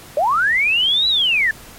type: linear two-way sweep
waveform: sine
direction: up then down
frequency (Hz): 546 to 3982 to 1702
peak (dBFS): -13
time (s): 0.17-1.51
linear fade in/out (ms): 2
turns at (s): 1.08
effects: pink hiss -40 dBFS RMS until 1.78 s + MP3 64 kbps